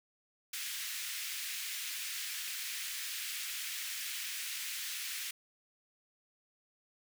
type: high-pass noise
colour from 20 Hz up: pink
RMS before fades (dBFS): -40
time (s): 0.53-5.31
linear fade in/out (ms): 5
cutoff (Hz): 1900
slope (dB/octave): 24
effects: none